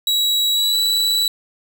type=tone with pitch glide; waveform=40% pulse; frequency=3887 to 3941 Hz; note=B7 to B7; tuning=-28 to -4 cents; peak=-14 dBFS; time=0.07-1.28 s; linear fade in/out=2 ms; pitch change=+24 cents; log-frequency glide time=0.53-0.76 s; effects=none